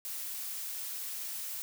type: noise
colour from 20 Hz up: blue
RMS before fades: -39 dBFS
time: 0.05-1.62 s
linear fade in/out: 0 ms
effects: none